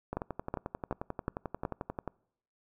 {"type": "two click trains", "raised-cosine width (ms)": 1, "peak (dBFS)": [-21, -18], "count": [23, 5], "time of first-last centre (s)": [[0.13, 2.077], [0.17, 1.651]], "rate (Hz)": [11.3, 2.7], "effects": ["noise-tail reverb RT60 0.7 s tail -26 dB re dry"]}